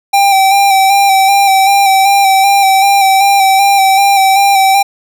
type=tone with vibrato; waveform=square; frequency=784 Hz; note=G5; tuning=in tune; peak=-6 dBFS; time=0.13-4.83 s; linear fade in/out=10 ms; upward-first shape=square; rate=2.6 Hz; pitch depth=26 cents each way; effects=none